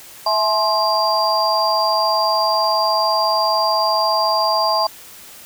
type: tone cluster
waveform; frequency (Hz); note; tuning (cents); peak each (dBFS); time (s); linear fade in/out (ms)
sine; 654 / 852 / 1057 / 4751; E5 / G#5 / C6 / D8; -14 / +44 / +17 / +19; -20; 0.26-4.87; 5
effects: white hiss -40 dBFS RMS until 5.45 s